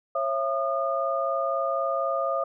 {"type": "tone cluster", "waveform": "sine", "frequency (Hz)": [544, 668, 1219], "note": ["C#5", "E5", "D#6"], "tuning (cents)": [-33, 23, -36], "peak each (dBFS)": -28, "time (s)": [0.15, 2.44], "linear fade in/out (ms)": 5, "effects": []}